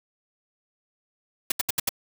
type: noise bursts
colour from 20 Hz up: white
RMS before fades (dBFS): -23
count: 5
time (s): 1.5-1.892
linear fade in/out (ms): 5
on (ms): 20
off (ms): 73
effects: none